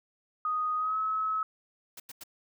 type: tone with pitch glide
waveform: sine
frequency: 1244.5 to 1288.4 Hz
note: D#6 to E6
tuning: 0 to -40 cents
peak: -27 dBFS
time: 0.45-1.43 s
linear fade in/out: 2 ms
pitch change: +60 cents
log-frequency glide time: 0.77-0.97 s
type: noise bursts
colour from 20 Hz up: white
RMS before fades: -44 dBFS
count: 3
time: 1.97-2.237 s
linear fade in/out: 5 ms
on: 29 ms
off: 90 ms
effects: none

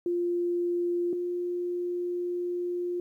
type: tone pair in turn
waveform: sine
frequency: 349.2 / 353.1 Hz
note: F4 / F4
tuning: 0 / +19 cents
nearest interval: unison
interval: 19 cents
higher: second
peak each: -25 / -28 dBFS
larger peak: first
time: 0.06-1.13 / 1.13-3 s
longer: second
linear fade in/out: 2 ms
effects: 11-bit

